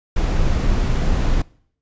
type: noise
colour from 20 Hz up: brown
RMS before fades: -17 dBFS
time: 0.16-1.42 s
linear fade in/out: 5 ms
effects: noise-tail reverb RT60 0.6 s tail -23 dB re dry + resampled to 16000 Hz